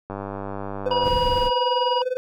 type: click train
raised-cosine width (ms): 1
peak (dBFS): -17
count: 98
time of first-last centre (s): 0.1-1.078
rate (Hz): 99.2
type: tone with tremolo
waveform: triangle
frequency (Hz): 507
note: B4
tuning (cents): +45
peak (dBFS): -17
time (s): 0.86-2.17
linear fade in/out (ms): 0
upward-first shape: sine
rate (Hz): 20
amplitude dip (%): 90
type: harmonic tone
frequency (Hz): 965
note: B5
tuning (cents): -40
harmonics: 1 / 3 / 5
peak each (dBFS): -21 / -28 / -35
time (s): 0.91-2.02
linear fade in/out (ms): 2
type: noise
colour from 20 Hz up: brown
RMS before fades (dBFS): -27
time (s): 1.02-1.51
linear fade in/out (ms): 50
effects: none